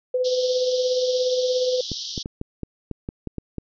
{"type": "tone with tremolo", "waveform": "sine", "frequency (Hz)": 505, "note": "B4", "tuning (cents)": 39, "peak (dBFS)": -17, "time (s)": [0.14, 1.81], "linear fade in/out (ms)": 5, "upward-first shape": "triangle", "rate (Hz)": 17, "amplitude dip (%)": 50}
{"type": "band-pass noise", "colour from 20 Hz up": "white", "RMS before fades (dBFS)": -32, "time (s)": [0.24, 2.23], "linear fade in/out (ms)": 10, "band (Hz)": [3100, 5800], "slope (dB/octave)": 96}
{"type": "clicks", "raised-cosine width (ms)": 3, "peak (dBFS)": -16, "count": 10, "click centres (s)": [1.917, 2.178, 2.259, 2.414, 2.633, 2.913, 3.089, 3.273, 3.383, 3.583]}
{"effects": []}